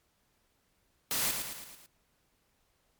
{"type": "noise with echo", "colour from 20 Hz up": "white", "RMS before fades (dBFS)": -31, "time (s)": [1.11, 1.31], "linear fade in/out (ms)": 0, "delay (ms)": 110, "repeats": 5, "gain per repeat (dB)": -5, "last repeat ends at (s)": 1.86, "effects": ["pink hiss -73 dBFS RMS until 2.99 s", "MP3 96 kbps"]}